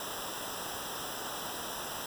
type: noise with comb filter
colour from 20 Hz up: pink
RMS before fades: -39 dBFS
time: 0-2.06 s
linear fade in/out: 2 ms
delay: 0.45 ms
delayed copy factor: -0.9
effects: none